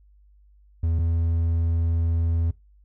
triangle tone pair in turn, 82.41 / 83.18 Hz, E2 / E2, 0 / +16 cents, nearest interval unison, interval 16 cents, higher second, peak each -18 dBFS, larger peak neither, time 0.83-0.99 / 0.99-2.51 s, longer second, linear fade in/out 5 ms, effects noise-tail reverb RT60 0.2 s tail -21 dB re dry + added 50 Hz sine -52 dBFS peak until 2.84 s

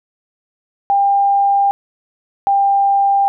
sine tone pair in turn, 798 / 794.7 Hz, G5 / G5, +31 / +23 cents, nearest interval unison, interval 8 cents, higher first, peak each -10 / -10 dBFS, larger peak neither, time 0.9-1.71 / 2.47-3.28 s, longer neither, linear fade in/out 0 ms, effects none

